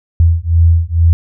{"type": "beating tone pair", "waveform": "sine", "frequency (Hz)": [82.41, 84.61], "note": ["E2", "E2"], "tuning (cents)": [0, 46], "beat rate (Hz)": 2.2, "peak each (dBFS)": -10, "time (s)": [0.2, 1.13], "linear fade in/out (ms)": 0, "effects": []}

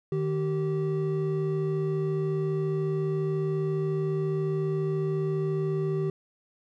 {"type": "tone pair together", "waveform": "triangle", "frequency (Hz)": [153.5, 386.1], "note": ["D#3", "G4"], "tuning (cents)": [-23, -26], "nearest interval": "octave + major third", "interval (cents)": 1597, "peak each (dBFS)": -26, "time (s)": [0.12, 6.1], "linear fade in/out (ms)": 2, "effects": []}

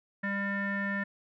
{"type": "tone with low-pass filter", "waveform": "square", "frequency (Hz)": 199.4, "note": "G3", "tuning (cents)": 30, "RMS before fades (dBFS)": -32, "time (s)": [0.23, 1.04], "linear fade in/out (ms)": 10, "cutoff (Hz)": 1800, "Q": 9.1, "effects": []}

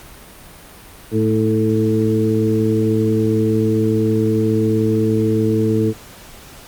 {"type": "harmonic tone with a mistuned harmonic", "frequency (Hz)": 110, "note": "A2", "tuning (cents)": 0, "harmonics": [1, 2, 3, 4], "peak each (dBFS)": [-19, -19, -19, -19], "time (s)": [1.11, 5.94], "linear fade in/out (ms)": 50, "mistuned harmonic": 3, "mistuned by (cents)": -17, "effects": ["pink hiss -40 dBFS RMS until 6.67 s", "Opus 48 kbps"]}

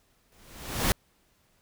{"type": "noise with exponential growth", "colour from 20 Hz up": "pink", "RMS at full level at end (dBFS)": -22, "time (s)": [0.32, 0.92], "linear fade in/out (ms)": 0, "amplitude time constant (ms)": 130, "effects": ["pink hiss -67 dBFS RMS until 1.61 s"]}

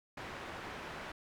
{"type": "low-pass noise", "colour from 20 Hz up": "white", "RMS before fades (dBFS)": -45, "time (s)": [0.17, 1.12], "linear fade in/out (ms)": 5, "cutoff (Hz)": 1700, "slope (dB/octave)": 12, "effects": []}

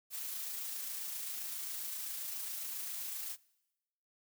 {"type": "noise with amplitude modulation", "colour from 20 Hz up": "blue", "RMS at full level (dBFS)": -40, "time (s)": [0.1, 3.37], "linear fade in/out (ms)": 50, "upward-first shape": "sine", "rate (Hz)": 27.5, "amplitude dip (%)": 25, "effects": ["noise-tail reverb RT60 1.0 s tail -23 dB re dry"]}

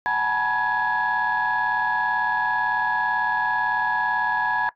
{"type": "tone cluster", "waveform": "sine", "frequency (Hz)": [749, 852, 890, 970, 1672], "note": ["F#5", "G#5", "A5", "B5", "G#6"], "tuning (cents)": [21, 44, 20, -31, 11], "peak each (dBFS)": [-30, -27, -31, -24, -22], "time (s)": [0.06, 4.69], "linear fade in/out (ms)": 0, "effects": ["noise-tail reverb RT60 0.1 s tail -18 dB re dry", "tanh soft clip ceiling -14 dBFS"]}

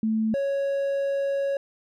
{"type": "tone pair in turn", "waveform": ["sine", "triangle"], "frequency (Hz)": [220, 554.4], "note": ["A3", "C#5"], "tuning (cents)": [0, 0], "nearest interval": "octave + major third", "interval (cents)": 1600, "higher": "second", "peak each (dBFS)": [-21, -21], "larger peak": "neither", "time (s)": [[0.03, 0.34], [0.34, 1.57]], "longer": "second", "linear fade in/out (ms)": 2, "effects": []}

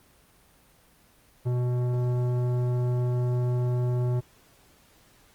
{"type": "tone with tanh clipping", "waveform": "sine", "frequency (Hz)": 123.47, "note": "B2", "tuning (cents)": 0, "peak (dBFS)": -25, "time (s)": [1.45, 4.21], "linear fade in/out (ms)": 20, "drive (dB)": 14, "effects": ["pink hiss -59 dBFS RMS until 5.34 s", "Opus 24 kbps"]}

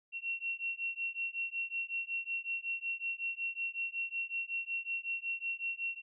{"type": "beating tone pair", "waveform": "sine", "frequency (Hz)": [2725, 2730.4], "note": ["F7", "F7"], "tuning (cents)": [-43, -40], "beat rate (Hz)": 5.4, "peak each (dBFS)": [-38, -38], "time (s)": [0.12, 6.02], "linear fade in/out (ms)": 50, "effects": []}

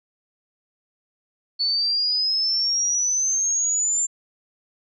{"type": "exponential sweep", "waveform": "sine", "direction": "up", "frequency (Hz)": [4435, 7310], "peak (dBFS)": -19, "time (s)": [1.59, 4.07], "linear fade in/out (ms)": 20, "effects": []}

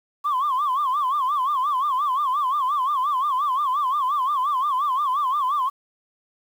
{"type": "tone with vibrato", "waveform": "sine", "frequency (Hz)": 1100, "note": "C#6", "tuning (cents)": -14, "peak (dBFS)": -18, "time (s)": [0.24, 5.7], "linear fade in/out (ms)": 20, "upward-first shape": "sine", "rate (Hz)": 5.7, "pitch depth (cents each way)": 160, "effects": ["tanh soft clip ceiling -16 dBFS", "8-bit"]}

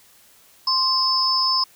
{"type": "tone cluster", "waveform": "sine", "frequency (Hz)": [1045, 4715, 5180], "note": ["C6", "D8", "E8"], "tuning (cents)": [-2, 6, -31], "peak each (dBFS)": [-22, -26, -19], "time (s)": [0.67, 1.64], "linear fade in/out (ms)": 5, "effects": ["white hiss -53 dBFS RMS until 1.75 s"]}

